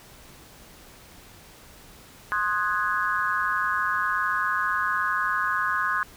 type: chord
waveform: sine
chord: Ab dominant seventh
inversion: first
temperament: equal with one note detuned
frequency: 1056.2 / 1244.5 / 1480 / 1661.2 Hz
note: C6 / Eb6 / Gb6 / Ab6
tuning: +16 / 0 / 0 / 0 cents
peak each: -28 dBFS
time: 2.32-6.03 s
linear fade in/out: 0 ms
effects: pink hiss -49 dBFS RMS until 6.16 s